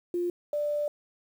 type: tone pair in turn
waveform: sine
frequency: 350.6 / 589.6 Hz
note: F4 / D5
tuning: +7 / +7 cents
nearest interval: major sixth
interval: 900 cents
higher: second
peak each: -26 dBFS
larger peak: neither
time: 0.14-0.3 / 0.53-0.88 s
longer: second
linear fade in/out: 2 ms
effects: 9-bit